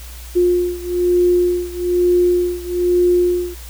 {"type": "beating tone pair", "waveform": "sine", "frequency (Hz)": [354.6, 355.7], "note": ["F4", "F4"], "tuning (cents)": [26, 32], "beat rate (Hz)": 1.1, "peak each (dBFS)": [-15, -17], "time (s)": [0.35, 3.55], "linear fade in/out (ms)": 20, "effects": ["added 60 Hz sine -32 dBFS peak until 3.69 s", "white hiss -39 dBFS RMS until 3.69 s"]}